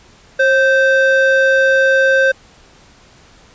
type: ring-modulated tone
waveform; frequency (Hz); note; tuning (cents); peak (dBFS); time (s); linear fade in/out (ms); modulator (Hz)
triangle; 1046.5; C6; 0; -4; 0.39-2.32; 10; 511
effects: pink hiss -46 dBFS RMS until 3.54 s + resampled to 16000 Hz